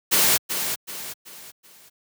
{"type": "noise with echo", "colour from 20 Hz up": "white", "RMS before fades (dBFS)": -18, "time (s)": [0.11, 0.38], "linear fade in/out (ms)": 20, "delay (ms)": 380, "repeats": 4, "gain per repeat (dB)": -8, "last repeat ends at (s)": 1.9, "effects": ["high-pass 100 Hz 12 dB/octave"]}